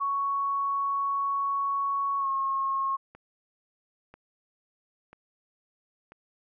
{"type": "tone with pitch glide", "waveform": "sine", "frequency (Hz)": [1112, 1084.1], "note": ["C#6", "C#6"], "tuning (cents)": [5, -39], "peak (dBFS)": -25, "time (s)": [0, 2.97], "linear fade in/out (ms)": 20, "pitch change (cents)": -44, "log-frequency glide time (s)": [2.19, 2.28]}
{"type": "click train", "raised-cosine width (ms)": 0.5, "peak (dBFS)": -33, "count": 4, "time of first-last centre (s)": [3.15, 6.12], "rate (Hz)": 1.01}
{"effects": []}